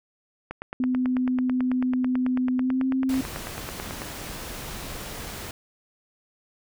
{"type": "click train", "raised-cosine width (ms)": 0.5, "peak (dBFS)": -18, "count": 33, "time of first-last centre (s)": [0.51, 4.019], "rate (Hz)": 9.12}
{"type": "tone with pitch glide", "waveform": "sine", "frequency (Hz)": [253.5, 262.7], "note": ["B3", "C4"], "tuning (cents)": [45, 7], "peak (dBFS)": -21, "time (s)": [0.8, 3.21], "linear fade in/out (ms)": 2, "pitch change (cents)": 62, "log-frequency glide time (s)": [2.56, 2.87]}
{"type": "noise", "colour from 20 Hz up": "pink", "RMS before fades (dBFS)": -36, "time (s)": [3.09, 5.51], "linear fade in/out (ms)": 2}
{"effects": []}